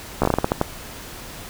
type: slowing click train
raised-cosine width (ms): 1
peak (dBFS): -3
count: 10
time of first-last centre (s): 0.22-0.614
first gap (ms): 14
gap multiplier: 1.27
effects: pink hiss -37 dBFS RMS until 1.49 s